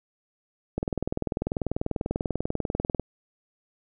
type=click train; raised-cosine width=2 ms; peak=-13 dBFS; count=46; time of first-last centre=0.78-2.997 s; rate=20.3 Hz; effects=none